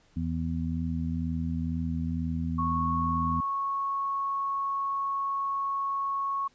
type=harmonic tone; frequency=82.1 Hz; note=E2; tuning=6 cents flat; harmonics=1 / 2 / 3; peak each=-32 / -32 / -32 dBFS; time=0.16-3.41 s; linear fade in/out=10 ms
type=tone; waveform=sine; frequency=1103 Hz; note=C#6; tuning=9 cents flat; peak=-27 dBFS; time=2.58-6.48 s; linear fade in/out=10 ms
effects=pink hiss -64 dBFS RMS until 6.54 s + resampled to 16000 Hz